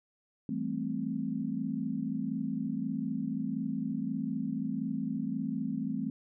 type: chord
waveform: sine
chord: A minor seventh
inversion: second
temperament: equal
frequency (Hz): 164.81 / 196 / 220 / 261.6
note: E3 / G3 / A3 / C4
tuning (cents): 0 / 0 / 0 / 0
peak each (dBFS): -39 / -38 / -35 / -35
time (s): 0.49-6.1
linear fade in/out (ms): 2
effects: none